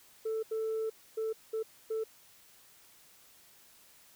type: tone bursts at uneven times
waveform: sine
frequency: 442 Hz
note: A4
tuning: 8 cents sharp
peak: -29 dBFS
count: 5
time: 0.25-0.43 / 0.51-0.9 / 1.17-1.33 / 1.53-1.63 / 1.9-2.04 s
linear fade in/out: 10 ms
effects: tanh soft clip ceiling -29 dBFS + white hiss -60 dBFS RMS until 4.15 s